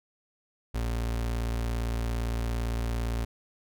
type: tone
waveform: 35% pulse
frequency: 57.6 Hz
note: A#1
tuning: 20 cents flat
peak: -26 dBFS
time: 0.74-3.25 s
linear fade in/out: 10 ms
effects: none